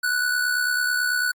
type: tone with amplitude modulation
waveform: square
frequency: 1480 Hz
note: F#6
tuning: in tune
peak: -19 dBFS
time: 0.03-1.32 s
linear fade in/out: 10 ms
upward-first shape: sine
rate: 69.1 Hz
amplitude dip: 50%
effects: Opus 48 kbps